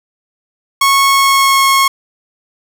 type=tone with pitch glide; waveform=sawtooth; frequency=1100 to 1089.3 Hz; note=C#6 to C#6; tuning=-14 to -31 cents; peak=-4 dBFS; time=0.81-1.88 s; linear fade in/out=5 ms; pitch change=-17 cents; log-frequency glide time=1.03-1.66 s; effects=none